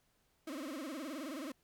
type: tone with vibrato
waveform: 35% pulse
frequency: 290 Hz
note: D4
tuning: 22 cents flat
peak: -39 dBFS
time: 0.47-1.52 s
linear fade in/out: 5 ms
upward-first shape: sine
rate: 19 Hz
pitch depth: 210 cents each way
effects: pink hiss -75 dBFS RMS until 1.63 s